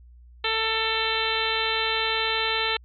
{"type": "harmonic tone", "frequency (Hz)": 445.1, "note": "A4", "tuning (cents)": 20, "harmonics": [1, 2, 3, 4, 5, 6, 7, 8, 9], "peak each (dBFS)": [-31, -31, -31, -31, -31, -31, -31, -31, -31], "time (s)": [0.44, 2.77], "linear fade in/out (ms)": 5, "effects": ["added 60 Hz sine -46 dBFS peak until 2.84 s", "MP3 48 kbps"]}